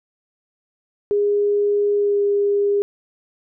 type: tone with pitch glide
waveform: sine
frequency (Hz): 410 to 405.5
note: G#4 to G#4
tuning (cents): -22 to -41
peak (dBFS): -15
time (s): 1.11-2.82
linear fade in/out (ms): 0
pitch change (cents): -19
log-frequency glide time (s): 1.95-2.2
effects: none